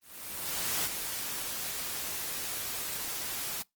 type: noise with ADSR envelope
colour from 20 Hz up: white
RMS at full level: -30 dBFS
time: 0.01-3.63 s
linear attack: 840 ms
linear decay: 24 ms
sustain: -6 dB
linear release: 15 ms
effects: noise-tail reverb RT60 0.2 s tail -25 dB re dry + Opus 24 kbps